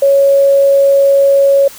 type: tone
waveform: sine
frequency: 554.4 Hz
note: C#5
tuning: in tune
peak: -5 dBFS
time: 0.02-1.68 s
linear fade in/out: 5 ms
effects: white hiss -34 dBFS RMS until 1.78 s